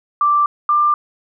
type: tone pair in turn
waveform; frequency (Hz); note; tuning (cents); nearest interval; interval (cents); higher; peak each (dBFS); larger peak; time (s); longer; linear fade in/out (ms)
sine; 1174.7 / 1189.7; D6 / D6; 0 / +22; unison; 22; second; -11; neither; 0.21-0.46 / 0.69-0.94; neither; 2
effects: none